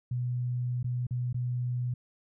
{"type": "tone with dropouts", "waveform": "sine", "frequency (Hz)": 123.47, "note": "B2", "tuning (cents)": 0, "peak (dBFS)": -28, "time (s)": [0.11, 1.94], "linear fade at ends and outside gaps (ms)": 5, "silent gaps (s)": [[0.83, 0.843], [1.068, 1.108], [1.329, 1.344]], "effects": []}